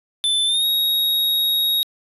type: tone with pitch glide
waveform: square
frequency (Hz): 3523 to 3776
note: A7 to A#7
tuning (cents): +1 to +22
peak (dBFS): -17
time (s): 0.24-1.83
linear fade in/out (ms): 0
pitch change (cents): +121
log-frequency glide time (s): 0.46-0.65
effects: resampled to 32000 Hz